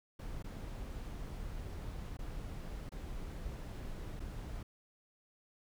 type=noise with dropouts; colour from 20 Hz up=brown; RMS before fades=-43 dBFS; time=0.19-4.63 s; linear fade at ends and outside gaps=5 ms; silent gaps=0.426-0.442 / 2.171-2.189 / 2.893-2.918 / 4.196-4.201 s; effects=none